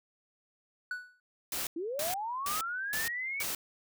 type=tone with exponential decay; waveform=triangle; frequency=1480 Hz; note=F#6; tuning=in tune; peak=-29 dBFS; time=0.91-1.2 s; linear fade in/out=2 ms; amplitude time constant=62 ms
type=noise bursts; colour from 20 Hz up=white; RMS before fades=-35 dBFS; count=5; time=1.52-3.55 s; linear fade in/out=2 ms; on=150 ms; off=320 ms
type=linear sweep; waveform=sine; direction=up; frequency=311.1 to 2283 Hz; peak=-33 dBFS; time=1.76-3.43 s; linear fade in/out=5 ms
effects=none